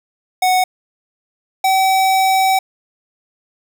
square tone pair in turn, 740 / 764.3 Hz, F#5 / G5, 0 / -44 cents, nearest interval minor second, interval 56 cents, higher second, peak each -12 dBFS, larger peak neither, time 0.42-0.64 / 1.64-2.59 s, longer second, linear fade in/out 5 ms, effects 9-bit

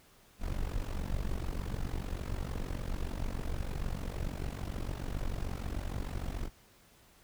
brown noise with amplitude modulation, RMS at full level -32 dBFS, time 0.39-6.5 s, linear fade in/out 50 ms, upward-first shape sine, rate 46.7 Hz, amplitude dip 85%, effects pink hiss -62 dBFS RMS until 7.23 s

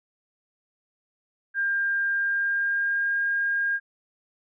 sine tone with pitch glide, 1600 to 1616.7 Hz, G6 to G#6, +35 to -47 cents, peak -22 dBFS, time 1.54-3.8 s, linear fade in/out 50 ms, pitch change +18 cents, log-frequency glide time 2.13-3.2 s, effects none

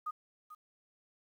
sine tone with echo, 1235 Hz, D#6, 13 cents flat, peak -34 dBFS, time 0.06-0.11 s, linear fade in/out 10 ms, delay 440 ms, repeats 1, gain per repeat -13 dB, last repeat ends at 0.55 s, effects 11-bit

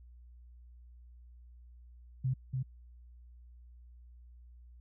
sine tone with echo, 130 Hz, C3, 11 cents flat, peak -28 dBFS, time 2.24-2.34 s, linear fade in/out 10 ms, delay 290 ms, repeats 1, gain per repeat -3 dB, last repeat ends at 2.63 s, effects added 60 Hz sine -52 dBFS peak until 4.8 s

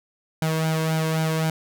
sawtooth tone with flanger, 159.4 Hz, D#3, 42 cents sharp, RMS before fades -23 dBFS, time 0.42-1.5 s, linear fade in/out 2 ms, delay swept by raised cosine 1.3 to 1.92 ms, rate 3.8 Hz, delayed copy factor +0.65, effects none

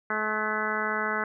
harmonic tone with a mistuned harmonic, 214.6 Hz, A3, 43 cents flat, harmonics 1 / 2 / 3 / 4 / 5 / 6 / 7 / 8 / 9, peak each -37 / -35 / -37 / -36 / -35 / -33 / -31 / -35 / -36 dBFS, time 0.1-1.24 s, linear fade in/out 2 ms, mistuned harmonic 9, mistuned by +53 cents, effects none

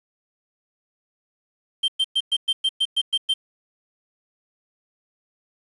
triangle tone bursts, 3144 Hz, G7, 4 cents sharp, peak -16 dBFS, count 10, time 1.83-3.34 s, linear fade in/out 10 ms, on 52 ms, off 110 ms, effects resampled to 24000 Hz + 8-bit

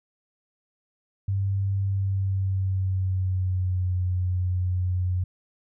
sine tone with pitch glide, 98 to 90.91 Hz, G2 to F#2, 0 to -30 cents, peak -22 dBFS, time 1.28-5.24 s, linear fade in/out 5 ms, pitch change -130 cents, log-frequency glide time 1.84-3.96 s, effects none

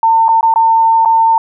sine tone with dropouts, 903 Hz, A5, 45 cents sharp, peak -6 dBFS, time 0.03-1.38 s, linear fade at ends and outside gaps 2 ms, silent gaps 0.283-0.289 / 0.41-0.429 / 0.54-0.559 / 1.05-1.057 s, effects none

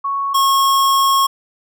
sine / square tone pair in turn, 1108.7 / 1090.3 Hz, C#6 / C#6, 0 / -29 cents, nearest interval unison, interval 29 cents, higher first, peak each -17 / -12 dBFS, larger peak second, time 0.04-0.34 / 0.34-1.27 s, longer second, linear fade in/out 10 ms, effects none

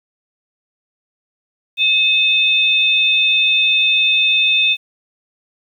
sine tone pair together, 2577 / 3594 Hz, E7 / A7, -40 / +36 cents, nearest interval tritone, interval 576 cents, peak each -14 dBFS, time 1.77-4.77 s, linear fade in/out 50 ms, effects 8-bit

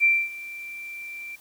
sine tone with ADSR envelope, 2352 Hz, D7, 2 cents sharp, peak -14 dBFS, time 0-1.36 s, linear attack 39 ms, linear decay 250 ms, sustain -20 dB, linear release 12 ms, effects white hiss -53 dBFS RMS until 1.4 s

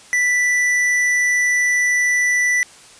triangle tone with tanh clipping, 1975.5 Hz, B6, in tune, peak -16 dBFS, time 0.13-2.63 s, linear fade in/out 0 ms, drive 16 dB, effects white hiss -44 dBFS RMS until 2.99 s + resampled to 22050 Hz

